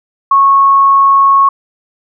sine tone, 1100 Hz, C#6, 14 cents flat, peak -4 dBFS, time 0.31-1.49 s, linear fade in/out 5 ms, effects none

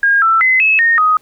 sine tone with pitch steps, 1623 / 1332 / 2041 / 2589 / 1846 / 1253 Hz, G#6 / E6 / C7 / E7 / A#6 / D#6, -40 / +18 / -44 / -32 / -17 / +12 cents, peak -8 dBFS, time 0.03-1.17 s, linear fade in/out 2 ms, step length 190 ms, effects pink hiss -53 dBFS RMS until 1.21 s

